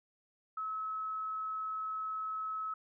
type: tone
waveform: sine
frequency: 1291 Hz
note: E6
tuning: 37 cents flat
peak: -35 dBFS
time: 0.57-2.74 s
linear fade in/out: 5 ms
effects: none